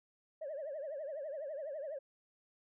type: tone with vibrato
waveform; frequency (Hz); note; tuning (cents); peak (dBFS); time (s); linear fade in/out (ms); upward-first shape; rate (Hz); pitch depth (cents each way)
sine; 587.3; D5; 0; -38; 0.41-1.99; 10; triangle; 12; 190
effects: tanh soft clip ceiling -36 dBFS

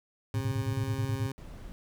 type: tone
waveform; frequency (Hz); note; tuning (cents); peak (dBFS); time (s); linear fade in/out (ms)
20% pulse; 134.5; C3; +48; -29; 0.34-1.32; 2
type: tone bursts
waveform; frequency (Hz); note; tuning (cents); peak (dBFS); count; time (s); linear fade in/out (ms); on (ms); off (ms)
sine; 110; A2; 0; -27; 9; 0.34-1.267; 5; 71; 36
type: noise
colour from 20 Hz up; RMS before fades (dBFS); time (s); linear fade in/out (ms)
brown; -44; 1.38-1.72; 0
effects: none

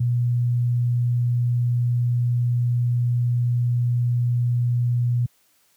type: tone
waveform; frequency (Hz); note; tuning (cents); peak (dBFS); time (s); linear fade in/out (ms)
sine; 121.2; B2; -32; -17; 0-5.26; 5
effects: white hiss -62 dBFS RMS until 5.76 s + high-pass 80 Hz 12 dB/octave

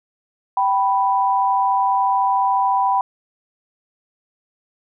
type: tone pair together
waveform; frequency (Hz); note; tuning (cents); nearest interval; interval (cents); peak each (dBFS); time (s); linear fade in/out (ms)
sine; 778.2 / 987.8; G5 / B5; -13 / 0; major third; 413; -18 / -17; 0.57-3.01; 2
effects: none

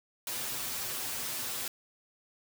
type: noise with comb filter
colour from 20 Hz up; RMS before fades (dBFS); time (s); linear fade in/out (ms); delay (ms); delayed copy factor
white; -36; 0.27-1.68; 2; 7.9; +0.95
effects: none

